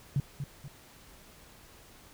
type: tone with echo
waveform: sine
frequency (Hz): 139.8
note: C#3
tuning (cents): +15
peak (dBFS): -24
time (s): 0.16-0.2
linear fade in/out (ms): 2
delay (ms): 240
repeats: 2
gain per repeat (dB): -8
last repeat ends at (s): 0.68
effects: pink hiss -55 dBFS RMS until 2.13 s